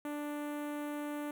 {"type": "tone with notch filter", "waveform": "sawtooth", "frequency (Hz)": 294.2, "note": "D4", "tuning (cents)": 3, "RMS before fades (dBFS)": -39, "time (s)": [0.05, 1.31], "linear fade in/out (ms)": 2, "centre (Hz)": 4900, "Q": 0.5, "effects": []}